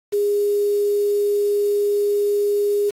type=tone with quantisation; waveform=sine; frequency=409.8 Hz; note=G#4; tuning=23 cents flat; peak=-16 dBFS; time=0.12-2.91 s; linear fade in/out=20 ms; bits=6; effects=AAC 48 kbps